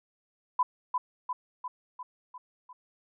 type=tone with echo; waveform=sine; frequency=1000 Hz; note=B5; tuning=21 cents sharp; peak=-21 dBFS; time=0.59-0.63 s; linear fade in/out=5 ms; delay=350 ms; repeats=6; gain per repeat=-4 dB; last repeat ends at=2.73 s; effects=none